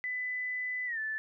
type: tone with pitch glide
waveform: sine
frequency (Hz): 2000 to 1751.2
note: B6 to A6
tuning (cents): +21 to -9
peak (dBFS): -32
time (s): 0.04-1.18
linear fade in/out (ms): 0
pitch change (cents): -230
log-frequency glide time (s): 0.86-0.99
effects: none